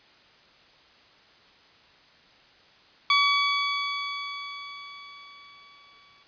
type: tone with exponential decay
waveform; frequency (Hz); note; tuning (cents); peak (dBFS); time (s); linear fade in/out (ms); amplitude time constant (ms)
15% pulse; 1137; C#6; +44; -11; 3.1-6.23; 2; 680
effects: white hiss -56 dBFS RMS until 6.27 s + resampled to 11025 Hz